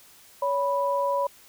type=tone pair together; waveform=sine; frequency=562.6 / 985 Hz; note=C#5 / B5; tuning=+26 / -5 cents; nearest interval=minor seventh; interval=969 cents; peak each=-25 dBFS; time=0.42-1.27 s; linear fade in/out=5 ms; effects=white hiss -53 dBFS RMS until 1.48 s